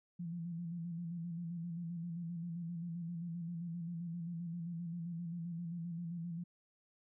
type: tone with vibrato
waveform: sine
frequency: 170 Hz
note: F3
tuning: 46 cents flat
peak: -39 dBFS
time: 0.19-6.44 s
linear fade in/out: 10 ms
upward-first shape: square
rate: 7.6 Hz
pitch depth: 46 cents each way
effects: none